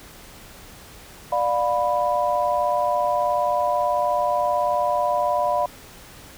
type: chord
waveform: sine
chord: B diminished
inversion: first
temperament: just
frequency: 592.7 / 711.2 / 987.8 Hz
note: D5 / F5 / B5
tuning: +16 / +31 / 0 cents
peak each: -23 dBFS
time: 1.32-5.66 s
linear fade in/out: 5 ms
effects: pink hiss -44 dBFS RMS until 6.37 s